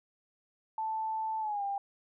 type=tone with pitch glide; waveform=sine; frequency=880 to 797.7 Hz; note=A5 to G5; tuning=0 to +30 cents; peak=-31 dBFS; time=0.78-1.78 s; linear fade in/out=2 ms; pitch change=-170 cents; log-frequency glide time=1.4-1.63 s; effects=none